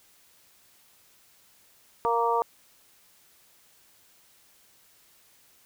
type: harmonic tone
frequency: 233.1 Hz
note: A#3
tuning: in tune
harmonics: 2 / 3 / 4 / 5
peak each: -27 / -31 / -25 / -29 dBFS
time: 2.05-2.42 s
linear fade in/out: 0 ms
effects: white hiss -60 dBFS RMS until 5.65 s